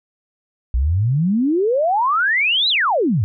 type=exponential two-way sweep; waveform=sine; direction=up then down; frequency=57.4 to 4100 to 90.4 Hz; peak=-14 dBFS; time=0.74-3.24 s; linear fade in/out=0 ms; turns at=2.69 s; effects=none